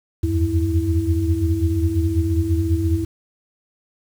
sine tone cluster, 80.1 / 85.7 / 94.9 / 328.1 Hz, E2 / F2 / F#2 / E4, -49 / -32 / +44 / -8 cents, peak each -22 dBFS, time 0.23-3.05 s, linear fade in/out 10 ms, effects 7-bit

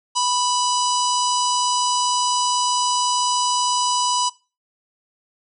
harmonic tone, 987.8 Hz, B5, in tune, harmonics 1 / 3 / 4 / 5 / 6 / 7 / 8 / 9, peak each -20 / -27 / -31 / -26 / -27 / -32 / -30 / -32 dBFS, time 0.15-4.3 s, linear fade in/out 20 ms, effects noise-tail reverb RT60 0.3 s tail -20 dB re dry

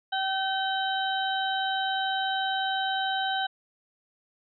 harmonic tone, 769 Hz, G5, 33 cents flat, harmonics 1 / 2 / 4 / 5, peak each -28 / -31 / -34 / -35 dBFS, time 0.12-3.47 s, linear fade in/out 10 ms, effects none

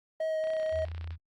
triangle tone with vibrato, 633 Hz, D#5, 30 cents sharp, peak -26 dBFS, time 0.2-0.85 s, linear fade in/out 5 ms, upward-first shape triangle, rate 4 Hz, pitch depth 14 cents each way
click train, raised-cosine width 0.3 ms, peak -31 dBFS, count 22, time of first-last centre 0.44-1.107 s, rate 31.5 Hz
sine tone, 82.3 Hz, E2, 2 cents flat, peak -35 dBFS, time 0.71-1.18 s, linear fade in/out 50 ms
effects Opus 32 kbps

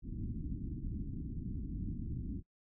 pink low-pass noise, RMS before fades -40 dBFS, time 0.02-2.43 s, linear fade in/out 50 ms, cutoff 300 Hz, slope 48 dB/octave, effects noise-tail reverb RT60 0.1 s tail -24 dB re dry

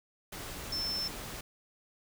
sine tone in noise, 5320 Hz, E8, 15 cents sharp, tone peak -32 dBFS, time 0.72-1.08 s, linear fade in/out 5 ms, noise pink, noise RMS -42 dBFS, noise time 0.32-1.41 s, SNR +7 dB, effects none

